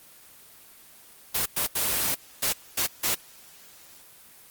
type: noise bursts at uneven times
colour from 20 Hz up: white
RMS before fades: -25 dBFS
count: 6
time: 1.34-1.46 / 1.56-1.67 / 1.75-2.15 / 2.42-2.53 / 2.77-2.87 / 3.03-3.15 s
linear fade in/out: 10 ms
effects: white hiss -51 dBFS RMS until 4.5 s + Opus 24 kbps